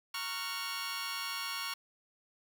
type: chord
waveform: 15% pulse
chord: Gb major seventh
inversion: first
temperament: just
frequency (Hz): 925 / 1110 / 1387.5 / 1480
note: Bb5 / Db6 / F6 / Gb6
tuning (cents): -14 / +2 / -12 / 0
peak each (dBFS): -39 / -33 / -36 / -39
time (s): 0.14-1.74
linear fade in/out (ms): 5
effects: 10-bit